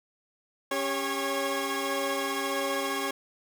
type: tone cluster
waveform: 25% pulse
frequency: 276.8 / 397.9 / 552 / 1089 / 1650 Hz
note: C#4 / G4 / C#5 / C#6 / G#6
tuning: -2 / +26 / -7 / -31 / -12 cents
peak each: -31 / -30 / -30 / -31 / -34 dBFS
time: 0.71-3.11 s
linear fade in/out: 5 ms
effects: none